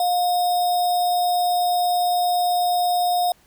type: tone with sample-and-hold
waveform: sine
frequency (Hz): 711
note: F5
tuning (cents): +31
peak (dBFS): -17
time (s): 0-3.32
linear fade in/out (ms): 2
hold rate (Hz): 4410
effects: pink hiss -57 dBFS RMS until 3.46 s